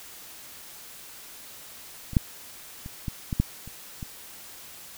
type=clicks; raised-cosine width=5 ms; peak=-24 / -6 / -25 / -17 / -15 / -8 / -29 / -22 dBFS; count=8; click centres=2.133 / 2.168 / 2.861 / 3.082 / 3.328 / 3.4 / 3.676 / 4.028 s; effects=white hiss -45 dBFS RMS until 4.97 s